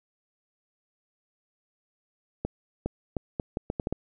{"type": "accelerating click train", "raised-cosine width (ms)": 2, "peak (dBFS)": -15, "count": 9, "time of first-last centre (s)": [2.45, 3.926], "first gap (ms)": 410, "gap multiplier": 0.75, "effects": []}